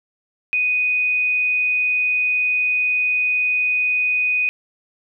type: tone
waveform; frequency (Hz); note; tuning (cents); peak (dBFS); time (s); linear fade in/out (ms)
sine; 2489; D#7; 0; -16; 0.53-4.49; 0
effects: none